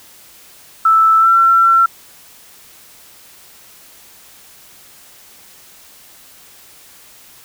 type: tone with pitch glide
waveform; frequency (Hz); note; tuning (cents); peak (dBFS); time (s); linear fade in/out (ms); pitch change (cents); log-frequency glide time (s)
sine; 1318.5 to 1351.7; E6 to E6; 0 to +43; -7; 0.85-1.86; 5; +43; 1.19-1.29
effects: white hiss -43 dBFS RMS until 7.44 s